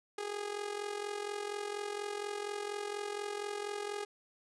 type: tone with amplitude modulation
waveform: sawtooth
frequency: 411.9 Hz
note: G#4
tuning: 14 cents flat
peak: -30 dBFS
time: 0.18-4.05 s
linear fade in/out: 5 ms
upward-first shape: sine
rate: 44.2 Hz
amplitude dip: 70%
effects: resampled to 24000 Hz